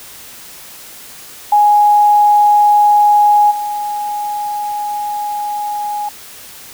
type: tone with level steps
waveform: sine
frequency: 830.6 Hz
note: G#5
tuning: in tune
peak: -6 / -17 dBFS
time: 1.52-6.09 s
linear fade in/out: 5 ms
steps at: 3.5 s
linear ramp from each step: 20 ms
effects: white hiss -35 dBFS RMS until 6.73 s